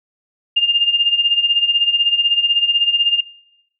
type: tone with tremolo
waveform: sine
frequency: 2812 Hz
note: F7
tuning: 11 cents sharp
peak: -9 dBFS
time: 0.56-3.21 s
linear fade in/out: 10 ms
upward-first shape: sine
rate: 16 Hz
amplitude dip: 70%
effects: noise-tail reverb RT60 0.9 s tail -24 dB re dry